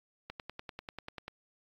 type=click train; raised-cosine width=0.3 ms; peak=-25 dBFS; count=11; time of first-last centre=0.3-1.28 s; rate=10.2 Hz; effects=AAC 64 kbps